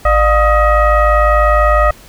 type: tone with frequency modulation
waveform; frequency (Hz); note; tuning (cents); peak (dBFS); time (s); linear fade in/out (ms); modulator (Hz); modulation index
sine; 601; D5; +40; -7; 0.05-1.91; 5; 654; 1.5
effects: pink hiss -40 dBFS RMS until 2.08 s